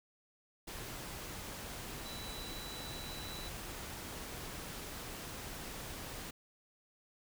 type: tone in noise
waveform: sine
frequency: 3951 Hz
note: B7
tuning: in tune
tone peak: -48 dBFS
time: 2.05-3.49 s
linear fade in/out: 10 ms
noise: pink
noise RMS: -45 dBFS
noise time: 0.67-6.31 s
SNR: -6 dB
effects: none